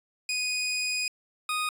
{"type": "tone pair in turn", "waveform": "20% pulse", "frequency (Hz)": [2485, 1242.5], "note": ["D#7", "D#6"], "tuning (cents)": [-3, -3], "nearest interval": "octave", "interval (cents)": 1200, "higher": "first", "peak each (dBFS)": -22, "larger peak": "neither", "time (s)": [[0.29, 1.08], [1.49, 1.69]], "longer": "first", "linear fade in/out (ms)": 2, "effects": ["resampled to 32000 Hz"]}